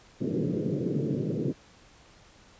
pink band-pass noise, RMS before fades -29 dBFS, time 0.2-1.53 s, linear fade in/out 20 ms, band 120 to 480 Hz, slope 48 dB/octave, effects pink hiss -56 dBFS RMS until 2.59 s + resampled to 16000 Hz

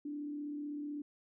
sine tone with frequency modulation, 293.1 Hz, D4, 3 cents flat, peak -38 dBFS, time 0.05-1.02 s, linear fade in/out 5 ms, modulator 35.9 Hz, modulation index 0.33, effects none

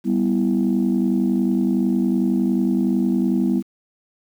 sine chord, E minor, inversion first, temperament equal, 196 / 246.9 / 329.6 Hz, G3 / B3 / E4, 0 / 0 / 0 cents, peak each -19 / -19 / -22 dBFS, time 0.04-3.63 s, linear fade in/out 50 ms, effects tanh soft clip ceiling -10 dBFS + 8-bit

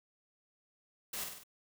white noise with echo, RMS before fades -40 dBFS, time 1.13-1.24 s, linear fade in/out 5 ms, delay 49 ms, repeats 4, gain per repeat -4 dB, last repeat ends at 1.436 s, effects none

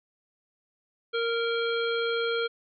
harmonic tone, 463.7 Hz, A#4, 9 cents flat, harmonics 1 / 3 / 5 / 7 / 9, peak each -27 / -31 / -38 / -35 / -41 dBFS, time 1.13-2.48 s, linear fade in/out 20 ms, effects none

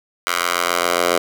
10% pulse tone with high-pass filter sweep, 87.31 Hz, F2, in tune, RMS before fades -19 dBFS, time 0.27-1.18 s, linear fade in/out 0 ms, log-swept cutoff 1300 to 560 Hz, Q 1.2, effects none

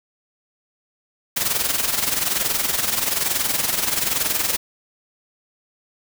white noise with amplitude modulation, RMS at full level -19 dBFS, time 1.36-4.57 s, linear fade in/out 10 ms, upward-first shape sine, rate 21.1 Hz, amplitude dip 65%, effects none

